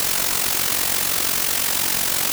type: noise with amplitude modulation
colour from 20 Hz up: white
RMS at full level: -18 dBFS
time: 0-2.32 s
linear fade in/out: 0 ms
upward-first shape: sine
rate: 45.8 Hz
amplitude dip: 65%
effects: none